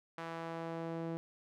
sawtooth tone with band-pass filter sweep, 165.3 Hz, E3, 5 cents sharp, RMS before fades -41 dBFS, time 0.18-1.17 s, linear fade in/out 0 ms, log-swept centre 1200 to 370 Hz, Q 0.88, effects none

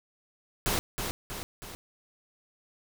pink noise with echo, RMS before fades -28 dBFS, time 0.66-0.79 s, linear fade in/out 0 ms, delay 320 ms, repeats 3, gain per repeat -5 dB, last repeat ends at 1.75 s, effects none

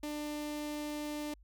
sawtooth tone with notch filter, 297.9 Hz, D4, 25 cents sharp, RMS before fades -39 dBFS, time 0.03-1.34 s, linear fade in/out 5 ms, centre 1400 Hz, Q 2, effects added 50 Hz sine -57 dBFS peak until 1.43 s

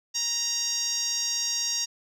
10% pulse tone with band-pass filter, 936 Hz, A#5, 7 cents sharp, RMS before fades -28 dBFS, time 0.14-1.86 s, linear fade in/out 20 ms, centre 6000 Hz, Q 4.1, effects none

